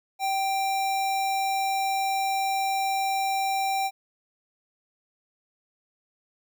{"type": "tone with sample-and-hold", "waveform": "sine", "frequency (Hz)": 777, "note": "G5", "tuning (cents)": -16, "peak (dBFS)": -23, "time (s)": [0.19, 3.91], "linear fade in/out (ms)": 50, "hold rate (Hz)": 3150, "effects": []}